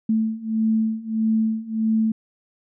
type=beating tone pair; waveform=sine; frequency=220 / 221.6 Hz; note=A3 / A3; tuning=0 / +13 cents; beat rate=1.6 Hz; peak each=-23 / -21 dBFS; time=0.09-2.12 s; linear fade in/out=5 ms; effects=none